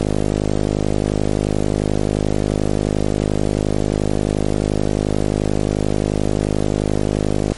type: click train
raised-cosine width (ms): 2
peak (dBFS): -4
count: 387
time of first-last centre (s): 0.01-7.52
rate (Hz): 51.4
effects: pink hiss -36 dBFS RMS until 7.57 s + MP3 48 kbps